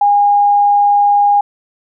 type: tone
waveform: sine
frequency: 816 Hz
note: G#5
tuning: 31 cents flat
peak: -7 dBFS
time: 0.01-1.41 s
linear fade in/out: 5 ms
effects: none